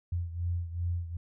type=beating tone pair; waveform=sine; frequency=86 / 88.6 Hz; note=F2 / F2; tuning=-26 / +25 cents; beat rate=2.6 Hz; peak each=-31 / -36 dBFS; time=0.12-1.17 s; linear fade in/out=5 ms; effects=none